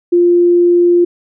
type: tone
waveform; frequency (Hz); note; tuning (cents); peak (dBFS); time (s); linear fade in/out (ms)
sine; 349.2; F4; 0; -6; 0.12-1.05; 10
effects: none